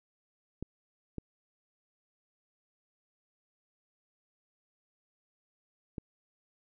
clicks, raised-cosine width 3 ms, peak -24 dBFS, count 3, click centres 0.626 / 1.183 / 5.982 s, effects none

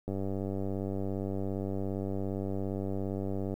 click train, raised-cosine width 2 ms, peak -22 dBFS, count 338, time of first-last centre 0.08-3.54 s, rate 97.4 Hz, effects 10-bit

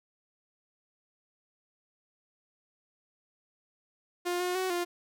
sawtooth tone with pitch steps, 353.3 / 359.8 / 373.6 / 350.3 Hz, F4 / F#4 / F#4 / F4, +20 / -48 / +17 / +5 cents, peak -25 dBFS, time 4.25-4.85 s, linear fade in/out 20 ms, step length 150 ms, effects none

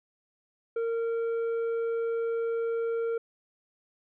triangle tone with tanh clipping, 460 Hz, A#4, 23 cents flat, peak -28 dBFS, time 0.76-3.18 s, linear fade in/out 5 ms, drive 10 dB, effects none

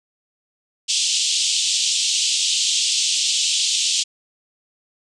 pink band-pass noise, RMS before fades -20 dBFS, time 0.88-4.04 s, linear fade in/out 20 ms, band 2900 to 8200 Hz, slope 48 dB/octave, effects resampled to 24000 Hz

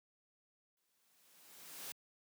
white noise with exponential growth, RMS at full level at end -45 dBFS, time 0.77-1.92 s, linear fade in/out 2 ms, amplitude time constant 250 ms, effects high-pass 150 Hz 12 dB/octave

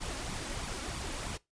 pink noise with flanger, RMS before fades -38 dBFS, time 0-1.38 s, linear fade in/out 20 ms, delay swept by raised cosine 0.85 to 3.65 ms, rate 3.1 Hz, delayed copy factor +0.5, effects noise-tail reverb RT60 0.2 s tail -21 dB re dry + resampled to 22050 Hz

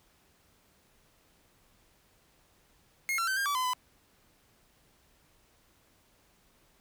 45% pulse tone with pitch steps, 2151 / 1357 / 1541 / 1606 / 1150 / 1019 / 1005 Hz, C7 / E6 / G6 / G6 / D6 / C6 / B5, +47 / +50 / -30 / +41 / -37 / -46 / +30 cents, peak -28 dBFS, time 3.09-3.734 s, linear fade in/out 0 ms, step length 92 ms, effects pink hiss -66 dBFS RMS until 6.8 s

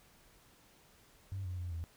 sine tone with pitch steps, 96.9 / 90.5 / 88.5 / 83 Hz, G2 / F#2 / F2 / E2, -20 / -38 / +23 / +12 cents, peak -36 dBFS, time 1.32-1.84 s, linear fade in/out 0 ms, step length 130 ms, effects tanh soft clip ceiling -33 dBFS + pink hiss -64 dBFS RMS until 1.96 s

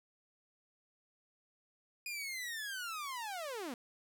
sawtooth linear sweep, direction down, 2467 to 223.3 Hz, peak -36 dBFS, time 2.06-3.74 s, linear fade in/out 2 ms, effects none

